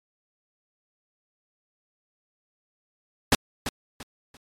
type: noise with echo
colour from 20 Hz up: pink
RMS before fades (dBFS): -17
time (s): 3.32-3.35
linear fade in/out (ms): 2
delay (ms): 340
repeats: 3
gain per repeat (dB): -11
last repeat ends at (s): 4.37
effects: low-pass 10000 Hz 12 dB/octave + MP3 96 kbps